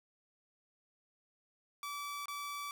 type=tone with dropouts; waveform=sawtooth; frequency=1154 Hz; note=D6; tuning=31 cents flat; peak=-36 dBFS; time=1.83-2.71 s; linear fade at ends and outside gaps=1 ms; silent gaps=2.257-2.282 s; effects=none